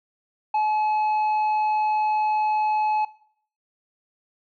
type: tone with tanh clipping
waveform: sine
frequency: 855 Hz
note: A5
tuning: 50 cents flat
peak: -20 dBFS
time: 0.54-3.05 s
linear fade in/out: 5 ms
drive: 4 dB
effects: noise-tail reverb RT60 0.6 s tail -20 dB re dry